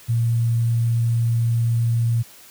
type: tone with sample-and-hold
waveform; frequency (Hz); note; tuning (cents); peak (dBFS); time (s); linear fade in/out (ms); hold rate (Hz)
sine; 116.4; A#2; -2; -16; 0.08-2.23; 20; 8820
effects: white hiss -46 dBFS RMS until 2.5 s + high-pass 60 Hz 12 dB/octave